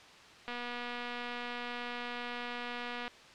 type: click train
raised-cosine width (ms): 0.3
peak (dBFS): -24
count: 630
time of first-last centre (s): 0.48-3.079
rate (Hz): 242
effects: white hiss -54 dBFS RMS until 3.34 s + low-pass 4000 Hz 12 dB/octave